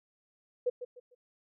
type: tone with echo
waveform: sine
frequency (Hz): 493.9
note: B4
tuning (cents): 0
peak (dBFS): -25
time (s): 0.66-0.7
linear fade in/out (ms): 10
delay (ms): 150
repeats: 3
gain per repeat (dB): -11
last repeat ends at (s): 1.15
effects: none